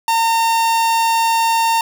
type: tone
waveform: 45% pulse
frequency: 912 Hz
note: A#5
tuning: 38 cents flat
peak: -13 dBFS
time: 0.08-1.81 s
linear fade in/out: 2 ms
effects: none